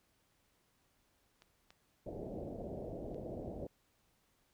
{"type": "clicks", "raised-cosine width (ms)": 0.2, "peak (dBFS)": [-41, -39, -48], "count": 3, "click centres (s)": [1.421, 1.705, 3.145]}
{"type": "low-pass noise", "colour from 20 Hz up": "white", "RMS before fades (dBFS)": -44, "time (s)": [2.06, 3.67], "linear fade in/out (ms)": 5, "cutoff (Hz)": 650, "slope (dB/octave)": 48}
{"effects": ["pink hiss -75 dBFS RMS until 4.53 s"]}